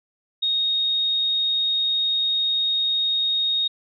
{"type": "tone", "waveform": "sine", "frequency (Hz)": 3729, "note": "A#7", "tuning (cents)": 0, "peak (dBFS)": -19, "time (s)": [0.42, 3.68], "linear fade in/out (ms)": 10, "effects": []}